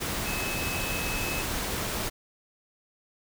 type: tone in noise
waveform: sine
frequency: 2582 Hz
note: E7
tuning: 37 cents flat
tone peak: -34 dBFS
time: 0.25-1.43 s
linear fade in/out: 20 ms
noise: pink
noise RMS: -31 dBFS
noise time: 0-2.1 s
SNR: -6 dB
effects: none